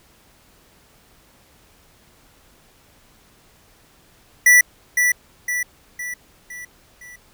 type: tone with echo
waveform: square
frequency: 1963 Hz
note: B6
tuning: 11 cents flat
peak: -9 dBFS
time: 4.46-4.61 s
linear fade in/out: 5 ms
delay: 510 ms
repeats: 5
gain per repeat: -6 dB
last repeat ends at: 7.16 s
effects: pink hiss -54 dBFS RMS until 7.33 s